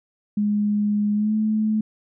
sine tone with pitch glide, 207.7 to 216 Hz, G#3 to A3, 0 to -32 cents, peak -18 dBFS, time 0.37-1.81 s, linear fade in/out 5 ms, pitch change +68 cents, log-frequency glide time 1.14-1.34 s, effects none

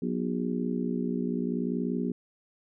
harmonic tone with a mistuned harmonic, 60.6 Hz, B1, 32 cents flat, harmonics 3 / 4 / 5 / 6 / 7, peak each -32 / -30 / -38 / -37 / -37 dBFS, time 0.02-2.12 s, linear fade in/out 5 ms, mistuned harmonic 7, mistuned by -66 cents, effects none

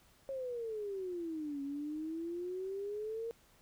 sine exponential two-way sweep, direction down then up, 548 to 276.2 to 466 Hz, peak -37 dBFS, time 0.29-3.31 s, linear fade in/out 0 ms, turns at 1.62 s, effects pink hiss -66 dBFS RMS until 3.61 s

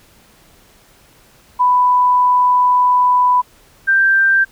sine tone pair in turn, 993 / 1575.7 Hz, B5 / G6, +9 / +9 cents, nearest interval minor sixth, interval 800 cents, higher second, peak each -9 dBFS, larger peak neither, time 1.59-3.42 / 3.87-4.45 s, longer first, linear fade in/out 20 ms, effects pink hiss -49 dBFS RMS until 4.51 s

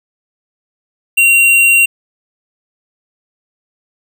sine tone with hard clipping, 2754 Hz, F7, 25 cents flat, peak -7 dBFS, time 1.17-1.86 s, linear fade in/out 10 ms, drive 15 dB, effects none

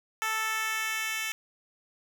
10% pulse tone with high-pass filter sweep, 440 Hz, A4, in tune, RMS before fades -31 dBFS, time 0.22-1.32 s, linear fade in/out 0 ms, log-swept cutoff 1100 to 2400 Hz, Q 1.2, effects none

